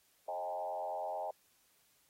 sine tone with frequency modulation, 715 Hz, F5, 41 cents sharp, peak -36 dBFS, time 0.28-1.31 s, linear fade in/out 5 ms, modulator 89.3 Hz, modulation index 1.8, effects white hiss -71 dBFS RMS until 2.09 s + AAC 48 kbps

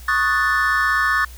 triangle chord, D# half-diminished seventh, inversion third, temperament equal, 1108.7 / 1244.5 / 1480 / 1760 Hz, C#6 / D#6 / F#6 / A6, 0 / 0 / 0 / 0 cents, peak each -21 / -21 / -21 / -17 dBFS, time 0.08-1.25 s, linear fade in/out 5 ms, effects added 61 Hz sine -36 dBFS peak until 1.37 s + white hiss -45 dBFS RMS until 1.37 s

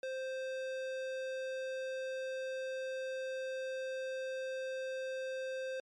sine tone with tanh clipping, 523.3 Hz, C5, in tune, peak -39 dBFS, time 0.03-5.8 s, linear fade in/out 2 ms, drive 18 dB, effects MP3 64 kbps

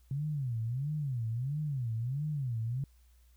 sine tone with vibrato, 130.81 Hz, C3, in tune, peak -31 dBFS, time 0.11-2.84 s, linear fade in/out 2 ms, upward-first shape sine, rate 1.5 Hz, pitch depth 270 cents each way, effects added 60 Hz sine -59 dBFS peak until 3.36 s + white hiss -72 dBFS RMS until 3.36 s

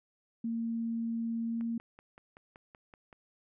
sine tone with pitch glide, 229.5 to 231 Hz, A#3 to A#3, -27 to -16 cents, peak -31 dBFS, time 0.44-1.78 s, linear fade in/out 5 ms, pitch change +11 cents, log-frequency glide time 1.45-1.65 s
click train, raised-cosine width 0.5 ms, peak -37 dBFS, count 9, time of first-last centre 1.61-3.128 s, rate 5.27 Hz
effects none

